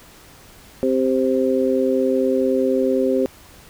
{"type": "harmonic tone", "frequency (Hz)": 130.81, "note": "C3", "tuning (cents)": 0, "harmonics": [2, 3, 4], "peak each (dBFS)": [-20, -20, -20], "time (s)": [0.83, 3.26], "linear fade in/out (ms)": 0, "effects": ["pink hiss -46 dBFS RMS until 3.69 s"]}